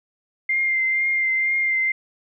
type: tone with vibrato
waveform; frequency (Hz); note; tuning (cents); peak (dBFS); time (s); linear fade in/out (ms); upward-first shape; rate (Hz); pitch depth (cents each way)
sine; 2100; C7; +6; -18; 0.49-1.92; 5; triangle; 2.1; 25
effects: none